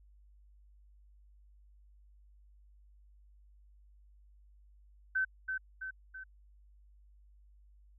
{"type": "tone with echo", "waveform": "sine", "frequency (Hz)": 1532, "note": "G6", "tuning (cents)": -40, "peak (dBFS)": -28, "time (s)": [5.15, 5.25], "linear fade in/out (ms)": 10, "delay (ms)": 330, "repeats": 3, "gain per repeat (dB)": -5, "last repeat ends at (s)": 6.24, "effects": ["added 50 Hz sine -58 dBFS peak until 7.98 s"]}